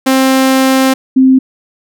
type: tone pair in turn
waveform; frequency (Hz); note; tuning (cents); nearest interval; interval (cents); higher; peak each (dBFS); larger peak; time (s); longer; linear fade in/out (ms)
sawtooth / sine; 264.2 / 261.8; C4 / C4; +17 / +1; unison; 16; first; -3; neither; 0.06-0.94 / 1.16-1.39; first; 10
effects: none